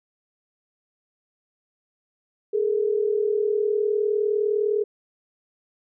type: tone pair together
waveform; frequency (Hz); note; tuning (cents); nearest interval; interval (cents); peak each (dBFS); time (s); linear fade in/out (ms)
sine; 415.3 / 455.1; G#4 / A#4; 0 / -42; major second; 158; -21 / -25; 2.53-4.84; 10
effects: none